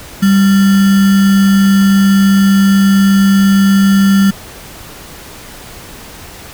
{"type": "tone with sample-and-hold", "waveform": "sine", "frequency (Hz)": 196.3, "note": "G3", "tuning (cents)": 3, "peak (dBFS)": -5, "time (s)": [0.22, 4.31], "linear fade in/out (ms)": 10, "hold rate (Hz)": 1575, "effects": ["pink hiss -32 dBFS RMS until 6.53 s"]}